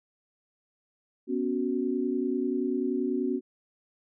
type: chord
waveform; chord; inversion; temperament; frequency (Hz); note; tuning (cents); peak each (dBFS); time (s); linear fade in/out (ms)
sine; B suspended second; none; equal; 246.9 / 277.2 / 370; B3 / C#4 / F#4; 0 / 0 / 0; -30; 1.27-3.41; 50
effects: none